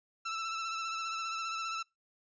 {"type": "tone with vibrato", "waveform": "sawtooth", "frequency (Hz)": 1327, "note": "E6", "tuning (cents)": 11, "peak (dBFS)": -31, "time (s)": [0.25, 1.83], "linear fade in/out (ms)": 10, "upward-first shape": "sine", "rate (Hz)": 15, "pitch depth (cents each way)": 29, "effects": ["noise-tail reverb RT60 0.2 s tail -25 dB re dry", "resampled to 16000 Hz"]}